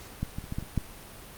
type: clicks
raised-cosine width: 5 ms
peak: -16 / -21 / -28 / -20 / -18 / -27 / -13 dBFS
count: 7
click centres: 0.23 / 0.385 / 0.441 / 0.524 / 0.585 / 0.626 / 0.777 s
effects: pink hiss -46 dBFS RMS until 1.37 s + Opus 48 kbps